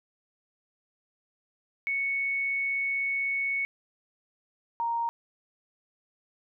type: tone pair in turn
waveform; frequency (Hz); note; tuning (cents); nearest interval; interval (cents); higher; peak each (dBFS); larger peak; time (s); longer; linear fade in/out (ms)
sine; 2216 / 931.7; C#7 / A#5; -1 / -1; octave + minor third; 1500; first; -26; neither; 1.87-3.65 / 4.8-5.09; first; 0
effects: none